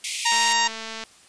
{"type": "high-pass noise", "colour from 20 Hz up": "pink", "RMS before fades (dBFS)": -28, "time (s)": [0.04, 0.53], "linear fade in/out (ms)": 2, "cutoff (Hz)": 2100, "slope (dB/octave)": 96}
{"type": "harmonic tone", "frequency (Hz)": 932.3, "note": "A#5", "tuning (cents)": 0, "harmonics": [1, 2, 3, 4, 5, 6, 7, 8], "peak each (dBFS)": [-22, -25, -27, -28, -29, -30, -30, -31], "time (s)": [0.25, 0.68], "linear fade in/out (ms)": 10}
{"type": "click train", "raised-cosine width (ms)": 0.2, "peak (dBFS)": -17, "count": 161, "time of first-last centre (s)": [0.32, 1.037], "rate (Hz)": 223}
{"effects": ["white hiss -52 dBFS RMS until 1.28 s", "resampled to 22050 Hz"]}